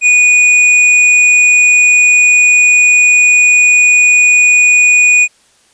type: tone with hard clipping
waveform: sine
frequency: 2465 Hz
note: D#7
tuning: 17 cents flat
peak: -6 dBFS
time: 0.01-5.28 s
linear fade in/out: 50 ms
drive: 10 dB
effects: white hiss -50 dBFS RMS until 5.73 s + resampled to 22050 Hz